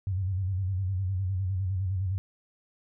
sine tone with vibrato, 94.3 Hz, F#2, 33 cents sharp, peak -26 dBFS, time 0.07-2.18 s, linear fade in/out 0 ms, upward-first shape square, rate 9.8 Hz, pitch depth 69 cents each way, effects none

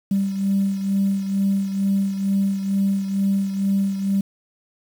sine beating tone pair, 196 / 198.2 Hz, G3 / G3, 0 / +19 cents, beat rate 2.2 Hz, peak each -18 / -25 dBFS, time 0.11-4.21 s, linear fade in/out 5 ms, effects tanh soft clip ceiling -12 dBFS + 7-bit

